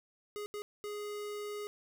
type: tone bursts at uneven times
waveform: square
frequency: 415.3 Hz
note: G#4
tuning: in tune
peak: -39 dBFS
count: 3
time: 0.36-0.46 / 0.54-0.62 / 0.84-1.67 s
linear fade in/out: 0 ms
effects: none

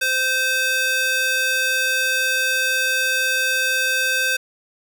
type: tone with high-pass filter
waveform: square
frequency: 518 Hz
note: C5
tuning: 17 cents flat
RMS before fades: -20 dBFS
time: 0.01-4.37 s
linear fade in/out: 10 ms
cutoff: 1600 Hz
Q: 1.3
effects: none

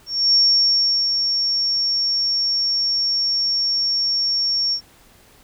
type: tone with ADSR envelope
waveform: sine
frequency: 5500 Hz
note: F8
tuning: 27 cents flat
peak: -11 dBFS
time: 0.06-4.81 s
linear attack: 280 ms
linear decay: 740 ms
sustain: -6 dB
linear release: 82 ms
effects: pink hiss -51 dBFS RMS until 5.43 s

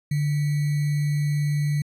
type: tone with sample-and-hold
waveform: sine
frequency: 147 Hz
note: D3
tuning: 2 cents sharp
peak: -20 dBFS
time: 0.11-1.82 s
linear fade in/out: 5 ms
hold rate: 2100 Hz
effects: resampled to 32000 Hz

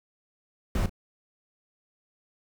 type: noise with echo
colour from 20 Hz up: brown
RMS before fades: -25 dBFS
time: 0.75-0.86 s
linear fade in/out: 2 ms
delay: 35 ms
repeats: 1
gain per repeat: -15 dB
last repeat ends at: 0.895 s
effects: none

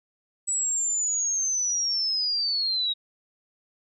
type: linear sweep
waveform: sine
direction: down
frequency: 7902 to 3784 Hz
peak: -23 dBFS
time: 0.47-2.94 s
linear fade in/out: 20 ms
effects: none

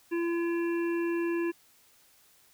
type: harmonic tone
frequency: 340 Hz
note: F4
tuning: 46 cents flat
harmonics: 1 / 3 / 5 / 7 / 8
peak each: -27 / -42 / -41 / -47 / -45 dBFS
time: 0.11-1.52 s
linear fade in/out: 20 ms
effects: white hiss -62 dBFS RMS until 2.53 s

